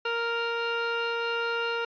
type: tone pair together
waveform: 30% pulse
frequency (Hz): 466.2 / 1397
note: A#4 / F6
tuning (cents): 0 / 0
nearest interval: octave + perfect fifth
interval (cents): 1900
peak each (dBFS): -27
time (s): 0.05-1.85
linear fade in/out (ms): 5
effects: resampled to 11025 Hz